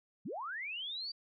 sine linear sweep, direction up, 130.81 to 4699 Hz, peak -38 dBFS, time 0.25-1.12 s, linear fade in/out 10 ms, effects none

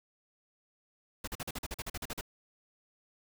pink noise bursts, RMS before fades -38 dBFS, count 13, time 1.24-2.211 s, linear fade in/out 5 ms, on 35 ms, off 43 ms, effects none

